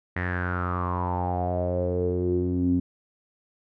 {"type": "tone with low-pass filter sweep", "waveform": "sawtooth", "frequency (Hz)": 89.6, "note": "F2", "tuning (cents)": 45, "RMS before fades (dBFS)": -26, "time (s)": [0.16, 2.8], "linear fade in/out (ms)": 5, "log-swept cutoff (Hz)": [1900, 250], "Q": 8.4, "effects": []}